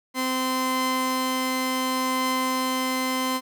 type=tone pair together; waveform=sawtooth; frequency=258.5 / 1034.7 Hz; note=C4 / C6; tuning=-21 / -20 cents; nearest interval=2 octaves; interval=2401 cents; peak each=-22 dBFS; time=0.14-3.41 s; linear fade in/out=50 ms; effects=none